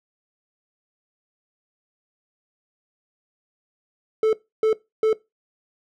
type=tone bursts; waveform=triangle; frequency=437.9 Hz; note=A4; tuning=8 cents flat; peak=-13 dBFS; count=3; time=4.23-5.13 s; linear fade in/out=2 ms; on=100 ms; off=300 ms; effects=noise-tail reverb RT60 0.2 s tail -19 dB re dry